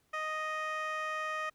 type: tone with band-pass filter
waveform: 15% pulse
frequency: 622.3 Hz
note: D#5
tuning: in tune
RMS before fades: -36 dBFS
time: 0.13-1.5 s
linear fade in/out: 10 ms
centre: 1400 Hz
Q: 1.1
effects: pink hiss -73 dBFS RMS until 1.54 s